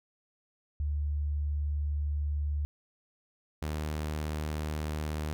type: tone pair in turn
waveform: sine / sawtooth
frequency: 73.42 / 76.47 Hz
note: D2 / D#2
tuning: 0 / -29 cents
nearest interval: minor second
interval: 71 cents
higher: second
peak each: -28 dBFS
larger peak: neither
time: 0.8-2.65 / 3.62-5.33 s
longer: first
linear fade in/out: 0 ms
effects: none